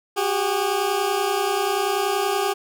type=tone pair together; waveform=20% pulse; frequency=374 / 404.4 Hz; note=F#4 / G#4; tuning=+19 / -46 cents; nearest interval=minor second; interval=135 cents; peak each=-20 / -17 dBFS; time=0.16-2.54 s; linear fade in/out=20 ms; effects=none